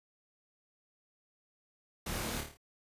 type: noise with echo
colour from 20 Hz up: pink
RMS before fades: -39 dBFS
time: 2.06-2.41 s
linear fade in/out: 5 ms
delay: 27 ms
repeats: 6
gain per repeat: -4 dB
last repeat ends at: 2.572 s
effects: resampled to 32000 Hz